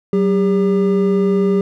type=tone pair together; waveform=triangle; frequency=189.2 / 400.9 Hz; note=F#3 / G4; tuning=+39 / +39 cents; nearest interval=octave + minor second; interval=1300 cents; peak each=-13 dBFS; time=0.13-1.61 s; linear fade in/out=2 ms; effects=none